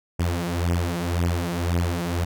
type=beating tone pair; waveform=sawtooth; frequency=85.4 / 87.3 Hz; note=F2 / F2; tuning=-38 / 0 cents; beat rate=1.9 Hz; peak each=-21 dBFS; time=0.19-2.25 s; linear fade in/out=10 ms; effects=none